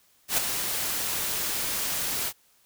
white noise with ADSR envelope, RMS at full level -22 dBFS, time 0.28-2.33 s, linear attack 100 ms, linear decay 4 ms, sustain -7 dB, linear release 58 ms, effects white hiss -63 dBFS RMS until 2.65 s

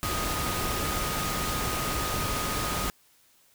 sine tone in noise, 1244.5 Hz, D#6, in tune, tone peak -34 dBFS, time 0.03-2.9 s, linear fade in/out 0 ms, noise pink, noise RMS -30 dBFS, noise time 0.03-2.9 s, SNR -7 dB, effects white hiss -62 dBFS RMS until 3.54 s

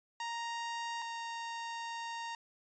sawtooth tone pair in turn, 932.3 / 927.3 Hz, A#5 / A#5, 0 / -9 cents, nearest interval unison, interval 9 cents, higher first, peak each -33 / -35 dBFS, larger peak first, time 0.2-1.02 / 1.02-2.35 s, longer second, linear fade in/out 2 ms, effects resampled to 16000 Hz

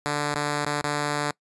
5% pulse tone with dropouts, 146.83 Hz, D3, in tune, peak -13 dBFS, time 0.06-1.31 s, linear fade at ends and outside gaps 0 ms, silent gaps 0.346-0.357 / 0.65-0.664 / 0.814-0.843 s, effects noise-tail reverb RT60 0.1 s tail -24 dB re dry + resampled to 24000 Hz

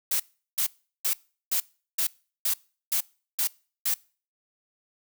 blue noise bursts, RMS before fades -25 dBFS, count 9, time 0.11-3.942 s, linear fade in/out 5 ms, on 88 ms, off 380 ms, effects noise-tail reverb RT60 0.4 s tail -24 dB re dry

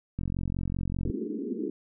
click train, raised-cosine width 5 ms, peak -19 dBFS, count 42, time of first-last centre 0.19-1.099 s, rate 45.1 Hz
pink band-pass noise, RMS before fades -33 dBFS, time 1.05-1.7 s, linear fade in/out 2 ms, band 200 to 430 Hz, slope 96 dB/octave
effects none

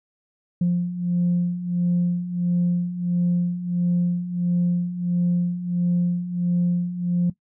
sine beating tone pair, 174.61 / 176.11 Hz, F3 / F3, 0 / +15 cents, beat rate 1.5 Hz, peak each -24 / -19 dBFS, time 0.61-7.3 s, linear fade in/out 5 ms, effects noise-tail reverb RT60 0.1 s tail -17 dB re dry + tanh soft clip ceiling -14 dBFS

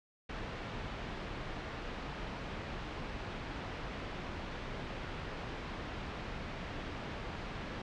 pink low-pass noise, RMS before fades -42 dBFS, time 0.29-7.82 s, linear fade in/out 5 ms, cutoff 3000 Hz, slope 12 dB/octave, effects low-pass 6000 Hz 12 dB/octave

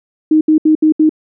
sine tone bursts, 311.1 Hz, D#4, in tune, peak -6 dBFS, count 5, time 0.31-1.094 s, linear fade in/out 5 ms, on 100 ms, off 71 ms, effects none

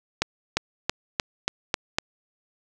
accelerating click train, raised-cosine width 0.2 ms, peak -4 dBFS, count 7, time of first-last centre 0.22-1.985 s, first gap 350 ms, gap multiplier 0.93, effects none

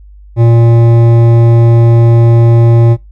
triangle tone with hard clipping, 116.54 Hz, A#2, in tune, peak -5 dBFS, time 0.36-2.97 s, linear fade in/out 50 ms, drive 16 dB, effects noise-tail reverb RT60 0.2 s tail -22 dB re dry + added 50 Hz sine -32 dBFS peak until 3.11 s

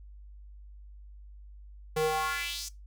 square tone with high-pass filter sweep, 155.56 Hz, D#3, in tune, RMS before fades -31 dBFS, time 1.96-2.69 s, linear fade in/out 10 ms, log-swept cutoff 320 to 6600 Hz, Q 2.7, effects noise-tail reverb RT60 0.2 s tail -19 dB re dry + added 50 Hz sine -46 dBFS peak until 2.86 s

